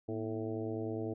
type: harmonic tone with a mistuned harmonic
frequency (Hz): 110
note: A2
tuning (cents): 0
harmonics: 1 / 2 / 3 / 4 / 5 / 6 / 7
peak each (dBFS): -41 / -43 / -39 / -40 / -49 / -46 / -53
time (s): 0.08-1.14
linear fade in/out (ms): 10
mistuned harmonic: 2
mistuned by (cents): +120
effects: none